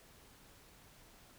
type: silence
effects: pink hiss -61 dBFS RMS until 1.38 s